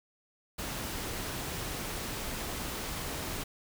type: noise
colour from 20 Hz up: pink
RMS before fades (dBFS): -37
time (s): 0.58-3.44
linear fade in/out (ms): 10
effects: none